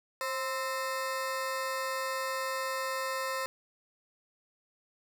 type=ring-modulated tone; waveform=25% pulse; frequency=784 Hz; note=G5; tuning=in tune; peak=-25 dBFS; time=0.21-3.46 s; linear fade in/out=0 ms; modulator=253 Hz; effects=none